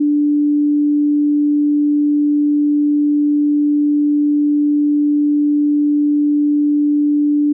sine tone, 293.7 Hz, D4, in tune, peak -11 dBFS, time 0-7.53 s, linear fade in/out 10 ms, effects none

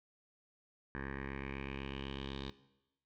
10% pulse tone with low-pass filter sweep, 68 Hz, C#2, 33 cents flat, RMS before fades -43 dBFS, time 0.95-2.5 s, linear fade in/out 0 ms, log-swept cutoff 1700 to 3800 Hz, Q 4.6, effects noise-tail reverb RT60 0.9 s tail -17 dB re dry

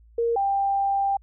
sine tone pair in turn, 466.2 / 791.1 Hz, A#4 / G5, 0 / +16 cents, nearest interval major sixth, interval 916 cents, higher second, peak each -20 dBFS, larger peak neither, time 0.18-0.36 / 0.36-1.17 s, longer second, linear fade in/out 5 ms, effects added 56 Hz sine -50 dBFS peak until 1.22 s

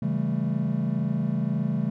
triangle chord, A dominant seventh, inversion first, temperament just, 137.5 / 165 / 198 / 220 Hz, C#3 / E3 / G3 / A3, -14 / +2 / +18 / 0 cents, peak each -27 dBFS, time 0.02-1.9 s, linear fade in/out 5 ms, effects none

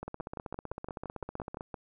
two click trains, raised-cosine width 1 ms, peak -24 / -24 dBFS, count 11 / 25, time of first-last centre 0.03-1.742 / 0.08-1.609 s, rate 5.84 / 15.7 Hz, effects none

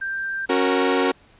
sine tone, 1577 Hz, G6, 10 cents sharp, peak -24 dBFS, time 0.01-0.46 s, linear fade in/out 10 ms
sawtooth chord, F# major, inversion second, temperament equal with one note detuned, 274.8 / 370 / 466.2 Hz, C#4 / F#4 / A#4, -15 / 0 / 0 cents, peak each -18 dBFS, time 0.49-1.12 s, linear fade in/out 10 ms
effects pink hiss -54 dBFS RMS until 1.39 s + resampled to 8000 Hz

